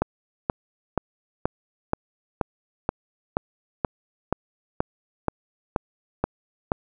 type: click train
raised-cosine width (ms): 1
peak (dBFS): -7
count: 15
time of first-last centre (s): 0.02-6.719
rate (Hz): 2.09
effects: none

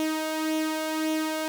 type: tone with flanger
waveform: sawtooth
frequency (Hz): 313.7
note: D#4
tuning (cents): +14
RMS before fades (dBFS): -28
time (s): 0-1.48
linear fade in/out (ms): 0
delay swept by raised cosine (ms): 0.31 to 1.41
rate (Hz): 1.8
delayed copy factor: +0.5
effects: none

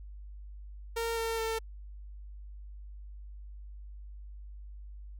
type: tone with pitch steps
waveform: sawtooth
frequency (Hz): 460 / 454.2 / 448.5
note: A#4 / A#4 / A4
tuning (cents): -23 / -45 / +33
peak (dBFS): -27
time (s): 0.96-1.59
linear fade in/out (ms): 10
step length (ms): 210
effects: added 50 Hz sine -43 dBFS peak until 5.19 s

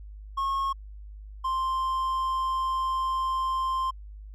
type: tone pair in turn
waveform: triangle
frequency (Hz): 1088 / 1050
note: C#6 / C6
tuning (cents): -33 / +6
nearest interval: minor second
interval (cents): 61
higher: first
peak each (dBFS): -23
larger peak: neither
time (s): 0.37-0.73 / 1.44-3.91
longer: second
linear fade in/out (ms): 10
effects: added 51 Hz sine -40 dBFS peak until 4.34 s

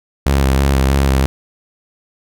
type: tone with vibrato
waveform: sawtooth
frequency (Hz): 67.8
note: C#2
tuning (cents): -38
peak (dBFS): -7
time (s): 0.26-1.26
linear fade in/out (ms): 0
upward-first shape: square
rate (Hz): 3.1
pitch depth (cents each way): 29
effects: none

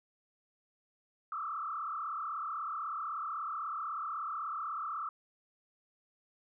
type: tone with frequency modulation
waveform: sine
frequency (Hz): 1244.5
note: D#6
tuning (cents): 0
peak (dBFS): -35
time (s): 1.32-5.09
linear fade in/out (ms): 2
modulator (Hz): 36.2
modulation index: 2.7
effects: none

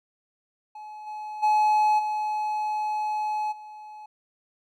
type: tone with level steps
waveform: triangle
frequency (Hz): 851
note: G#5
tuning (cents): +42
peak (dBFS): -36 / -31 / -16 / -23 / -38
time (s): 0.75-4.06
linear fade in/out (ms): 5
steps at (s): 1.06 / 1.42 / 1.98 / 3.51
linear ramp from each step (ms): 20
effects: none

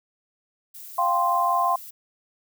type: noise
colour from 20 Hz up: violet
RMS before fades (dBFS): -41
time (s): 0.74-1.91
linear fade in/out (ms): 10
type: chord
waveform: sine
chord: F suspended second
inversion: none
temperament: equal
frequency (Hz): 698.5 / 784 / 1046.5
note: F5 / G5 / C6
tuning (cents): 0 / 0 / 0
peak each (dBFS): -24 / -27 / -21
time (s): 0.98-1.76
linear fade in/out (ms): 5
effects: none

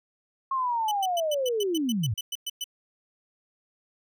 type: linear sweep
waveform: sine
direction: down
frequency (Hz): 1086 to 92.5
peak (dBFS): -24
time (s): 0.51-2.14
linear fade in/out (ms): 5
type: tone bursts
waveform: sawtooth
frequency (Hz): 2997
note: F#7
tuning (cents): +22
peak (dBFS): -26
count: 13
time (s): 0.88-2.642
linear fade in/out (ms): 5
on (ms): 34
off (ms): 110
effects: none

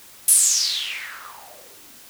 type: noise with low-pass filter sweep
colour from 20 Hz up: violet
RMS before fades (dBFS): -23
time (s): 0.28-2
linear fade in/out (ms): 2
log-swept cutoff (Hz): 11000 to 220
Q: 6.1
effects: white hiss -46 dBFS RMS until 2.09 s

